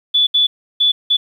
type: tone bursts at uneven times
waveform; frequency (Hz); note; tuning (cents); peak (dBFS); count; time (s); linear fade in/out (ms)
sine; 3456; A7; -32; -10; 4; 0.14-0.27 / 0.34-0.47 / 0.8-0.92 / 1.1-1.17; 10
effects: 8-bit